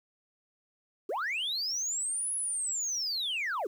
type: linear two-way sweep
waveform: sine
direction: up then down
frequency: 329.6 to 10548 to 329.6 Hz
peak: -28 dBFS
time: 1.09-3.67 s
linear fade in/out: 5 ms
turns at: 2.34 s
effects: tanh soft clip ceiling -28 dBFS + 10-bit